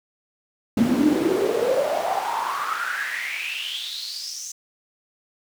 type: noise with high-pass filter sweep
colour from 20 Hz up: brown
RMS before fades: -24 dBFS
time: 0.77-4.52 s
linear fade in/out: 5 ms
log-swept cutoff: 220 to 6500 Hz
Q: 8.3
effects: none